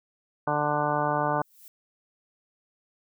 harmonic tone, 148.2 Hz, D3, 16 cents sharp, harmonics 1 / 2 / 3 / 4 / 5 / 6 / 7 / 8 / 10, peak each -33 / -34 / -35 / -30 / -31 / -29 / -33 / -32 / -35 dBFS, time 0.47-1.42 s, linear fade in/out 5 ms
violet noise with exponential growth, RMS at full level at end -46 dBFS, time 1.24-1.68 s, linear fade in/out 1 ms, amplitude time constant 95 ms
effects none

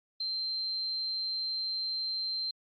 sine tone, 4134 Hz, C8, 22 cents flat, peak -31 dBFS, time 0.2-2.51 s, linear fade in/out 5 ms, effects Opus 48 kbps

